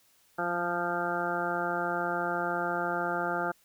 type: harmonic tone with a mistuned harmonic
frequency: 174 Hz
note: F3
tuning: 6 cents flat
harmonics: 1 / 2 / 3 / 4 / 5 / 7 / 8 / 9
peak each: -40 / -36 / -37 / -34 / -36 / -38 / -34 / -39 dBFS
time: 0.38-3.52 s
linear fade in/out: 10 ms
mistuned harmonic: 1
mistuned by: +24 cents
effects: white hiss -65 dBFS RMS until 3.64 s